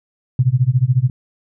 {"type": "tone with tremolo", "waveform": "sine", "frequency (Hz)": 126.7, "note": "B2", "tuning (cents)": 45, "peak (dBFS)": -8, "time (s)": [0.39, 1.1], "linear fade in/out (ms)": 2, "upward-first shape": "sine", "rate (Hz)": 14, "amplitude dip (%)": 95, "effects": []}